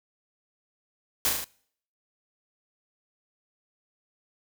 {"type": "noise with echo", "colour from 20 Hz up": "white", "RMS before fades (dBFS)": -24, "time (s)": [1.25, 1.29], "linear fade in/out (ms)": 0, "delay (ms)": 38, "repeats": 4, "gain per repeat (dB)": -3, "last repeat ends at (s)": 1.442, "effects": ["noise-tail reverb RT60 0.6 s tail -24 dB re dry"]}